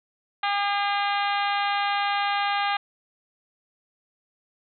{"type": "harmonic tone with a mistuned harmonic", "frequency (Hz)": 404, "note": "G#4", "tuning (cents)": -48, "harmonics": [2, 3, 4, 5, 6, 7, 8, 9, 10], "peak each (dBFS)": [-25, -29, -31, -33, -35, -36, -37, -38, -39], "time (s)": [0.43, 2.77], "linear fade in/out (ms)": 5, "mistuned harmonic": 5, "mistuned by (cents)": 19, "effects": []}